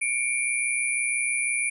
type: tone cluster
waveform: sine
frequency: 2238 / 2364 / 9420 / 9830 Hz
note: C#7 / D7 / D9 / D#9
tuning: +16 / +11 / +4 / -22 cents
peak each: -31 / -26 / -30 / -31 dBFS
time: 0.01-1.7 s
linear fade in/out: 10 ms
effects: none